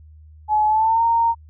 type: tone with pitch glide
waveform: sine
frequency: 852 to 923.8 Hz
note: G#5 to A#5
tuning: +44 to -16 cents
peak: -14 dBFS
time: 0.48-1.35 s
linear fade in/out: 50 ms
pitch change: +140 cents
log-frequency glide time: 0.67-1.03 s
effects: added 77 Hz sine -42 dBFS peak until 1.49 s